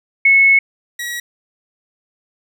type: tone pair in turn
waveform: sine / sawtooth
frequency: 2195 / 1916.6 Hz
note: C#7 / A#6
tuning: -18 / +48 cents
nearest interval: major second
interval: 234 cents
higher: first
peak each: -7 / -19 dBFS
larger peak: first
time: 0.25-0.59 / 0.99-1.2 s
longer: first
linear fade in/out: 5 ms
effects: none